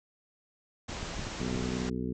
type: low-pass noise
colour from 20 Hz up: pink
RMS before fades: -39 dBFS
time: 0.88-1.9 s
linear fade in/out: 10 ms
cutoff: 7600 Hz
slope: 96 dB/octave
type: clicks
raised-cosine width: 5 ms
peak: -27 dBFS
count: 7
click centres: 0.895 / 1.03 / 1.194 / 1.269 / 1.405 / 1.555 / 1.624 s
type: harmonic tone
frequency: 62.3 Hz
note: B1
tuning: 16 cents sharp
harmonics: 1 / 2 / 3 / 4 / 5 / 6 / 7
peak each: -41 / -40 / -36 / -35 / -45 / -40 / -42 dBFS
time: 1.4-2.13 s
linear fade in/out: 10 ms
effects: none